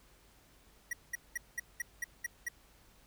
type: tone bursts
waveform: square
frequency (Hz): 1918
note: A#6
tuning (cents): +49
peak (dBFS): -34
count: 8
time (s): 0.91-2.486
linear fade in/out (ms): 5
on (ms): 22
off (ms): 200
effects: added 50 Hz sine -66 dBFS peak until 3.06 s + pink hiss -64 dBFS RMS until 3.06 s